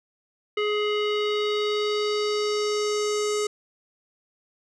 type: tone with low-pass filter sweep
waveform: square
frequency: 419.5 Hz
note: G#4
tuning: 17 cents sharp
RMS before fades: -25 dBFS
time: 0.57-3.47 s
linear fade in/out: 5 ms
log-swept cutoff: 2700 to 7400 Hz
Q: 2.8
effects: none